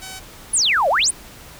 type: tone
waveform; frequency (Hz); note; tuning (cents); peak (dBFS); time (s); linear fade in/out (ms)
5% pulse; 757; F#5; +39; -21; 0.01-0.2; 20
type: exponential two-way sweep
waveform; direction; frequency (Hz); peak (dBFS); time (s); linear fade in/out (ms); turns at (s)
sine; down then up; 10780 to 523.3 to 10780; -14; 0.53-1.11; 10; 0.89
effects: pink hiss -41 dBFS RMS until 1.59 s